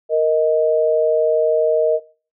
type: tone pair together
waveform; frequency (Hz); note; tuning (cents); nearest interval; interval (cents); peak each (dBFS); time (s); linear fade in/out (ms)
sine; 466.2 / 626.9; A#4 / D#5; 0 / +13; perfect fourth; 513; -16; 0.09-2; 50
effects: noise-tail reverb RT60 0.4 s tail -21 dB re dry